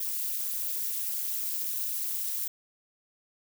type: noise with amplitude modulation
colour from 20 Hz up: violet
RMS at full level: -28 dBFS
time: 0-2.48 s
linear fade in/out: 5 ms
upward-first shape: sine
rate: 215 Hz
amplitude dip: 90%
effects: none